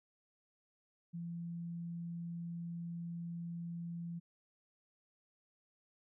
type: tone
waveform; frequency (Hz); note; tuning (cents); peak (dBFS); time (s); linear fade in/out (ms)
sine; 170; F3; -46; -40; 1.13-4.2; 20
effects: none